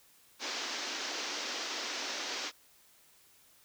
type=band-pass noise; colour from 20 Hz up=white; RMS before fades=-38 dBFS; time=0.39-2.52 s; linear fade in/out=50 ms; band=240 to 6200 Hz; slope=48 dB/octave; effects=white hiss -63 dBFS RMS until 3.64 s